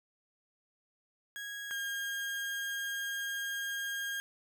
35% pulse tone pair in turn, 1650 / 1618.8 Hz, G#6 / G#6, -12 / -45 cents, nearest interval unison, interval 33 cents, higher first, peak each -38 / -33 dBFS, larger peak second, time 1.36-1.71 / 1.71-4.2 s, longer second, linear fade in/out 0 ms, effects none

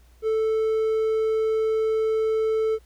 triangle tone, 440 Hz, A4, in tune, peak -18 dBFS, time 0.22-2.79 s, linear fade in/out 50 ms, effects added 60 Hz sine -51 dBFS peak until 2.85 s + pink hiss -62 dBFS RMS until 2.85 s

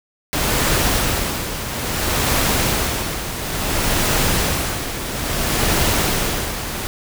pink noise with tremolo, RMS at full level -17 dBFS, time 0.33-6.87 s, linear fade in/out 0 ms, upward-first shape sine, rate 0.59 Hz, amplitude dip 65%, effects none

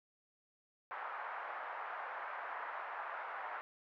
pink band-pass noise, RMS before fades -44 dBFS, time 0.91-3.61 s, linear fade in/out 0 ms, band 740 to 1700 Hz, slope 24 dB/octave, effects none

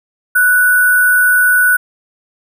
sine tone with sample-and-hold, 1480 Hz, F#6, in tune, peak -7 dBFS, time 0.35-1.77 s, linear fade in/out 10 ms, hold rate 11025 Hz, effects none

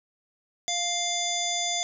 harmonic tone, 698.5 Hz, F5, in tune, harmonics 1 / 3 / 5 / 7 / 9 / 10, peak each -32 / -35 / -30 / -36 / -34 / -32 dBFS, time 0.68-1.83 s, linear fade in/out 0 ms, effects none

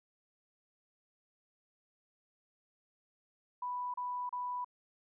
sine tone bursts, 988 Hz, B5, in tune, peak -35 dBFS, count 3, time 3.62-4.646 s, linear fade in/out 5 ms, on 320 ms, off 33 ms, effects none

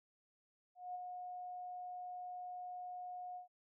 sine tone with ADSR envelope, 723 Hz, F#5, 40 cents flat, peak -40 dBFS, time 0.75-3.48 s, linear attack 200 ms, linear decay 17 ms, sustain -4 dB, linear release 120 ms, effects none

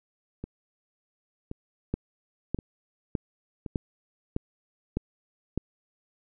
two click trains, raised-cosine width 3 ms, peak -22 / -14 dBFS, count 4 / 7, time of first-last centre 0.44-3.662 / 1.94-5.576 s, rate 0.931 / 1.65 Hz, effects none

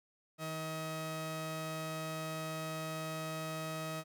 sawtooth tone pair together, 158.6 / 634.4 Hz, D#3 / D#5, +33 / +33 cents, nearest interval 2 octaves, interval 2400 cents, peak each -37 / -36 dBFS, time 0.38-4.04 s, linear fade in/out 50 ms, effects none

